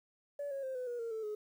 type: tone with pitch steps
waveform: sine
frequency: 573 / 548.7 / 525.4 / 503.2 / 481.8 / 461.4 / 441.8 / 423.1 Hz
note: D5 / C#5 / C5 / B4 / B4 / A#4 / A4 / G#4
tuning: -43 / -18 / +7 / +32 / -43 / -18 / +7 / +32 cents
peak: -35 dBFS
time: 0.39-1.35 s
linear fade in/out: 5 ms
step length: 120 ms
effects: tanh soft clip ceiling -34 dBFS + 11-bit